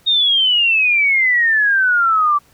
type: exponential sweep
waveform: sine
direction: down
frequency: 3729 to 1152 Hz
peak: -11 dBFS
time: 0.06-2.39 s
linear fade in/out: 20 ms
effects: pink hiss -53 dBFS RMS until 2.53 s